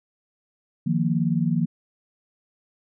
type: chord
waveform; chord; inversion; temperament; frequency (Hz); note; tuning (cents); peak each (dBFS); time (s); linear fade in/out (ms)
sine; Eb suspended second; none; just; 155.56 / 175.01 / 233.3; Eb3 / F3 / Bb3; 0 / +4 / +2; -24 / -23 / -25; 0.86-1.66; 10
effects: none